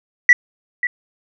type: tone with echo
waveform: sine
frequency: 1950 Hz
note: B6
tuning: 23 cents flat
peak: -3 dBFS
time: 0.29-0.33 s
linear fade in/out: 2 ms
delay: 540 ms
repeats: 1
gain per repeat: -13 dB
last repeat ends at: 0.87 s
effects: tanh soft clip ceiling 0 dBFS